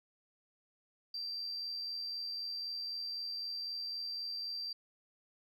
sine tone with amplitude modulation, 4699 Hz, D8, in tune, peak -35 dBFS, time 1.14-4.73 s, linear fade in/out 5 ms, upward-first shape sine, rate 83.9 Hz, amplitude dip 35%, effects tanh soft clip ceiling -33 dBFS

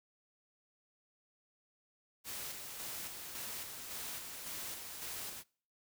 white noise with tremolo, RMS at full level -43 dBFS, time 2.24-5.44 s, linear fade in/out 50 ms, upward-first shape square, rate 1.8 Hz, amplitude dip 35%, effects noise-tail reverb RT60 0.5 s tail -25 dB re dry

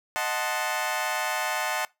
20% pulse chord, D# diminished seventh, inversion none, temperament equal, 622.3 / 740 / 880 / 1046.5 Hz, D#5 / F#5 / A5 / C6, 0 / 0 / 0 / 0 cents, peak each -28 / -26 / -26 / -29 dBFS, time 0.16-1.85 s, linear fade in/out 0 ms, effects noise-tail reverb RT60 0.2 s tail -22 dB re dry

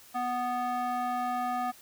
square tone with band-pass filter, 246.9 Hz, B3, in tune, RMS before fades -31 dBFS, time 0.14-1.72 s, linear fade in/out 20 ms, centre 950 Hz, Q 8.6, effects white hiss -54 dBFS RMS until 1.81 s

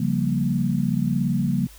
sine chord, G half-diminished seventh, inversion second, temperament equal, 138.59 / 174.61 / 196 / 233.1 Hz, Db3 / F3 / G3 / Bb3, 0 / 0 / 0 / 0 cents, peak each -25 dBFS, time 0-1.67 s, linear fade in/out 5 ms, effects added 50 Hz sine -45 dBFS peak until 1.78 s + white hiss -49 dBFS RMS until 1.78 s

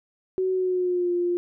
sine tone with pitch glide, 374.2 to 351.2 Hz, F#4 to F4, +20 to +10 cents, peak -21 dBFS, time 0.38-1.37 s, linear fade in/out 0 ms, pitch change -110 cents, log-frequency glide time 0.52-1.12 s, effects none

